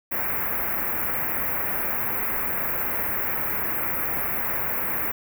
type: band-stop noise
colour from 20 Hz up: white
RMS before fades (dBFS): -26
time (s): 0.11-5.12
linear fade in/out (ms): 10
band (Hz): 2300 to 13000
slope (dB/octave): 48
effects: none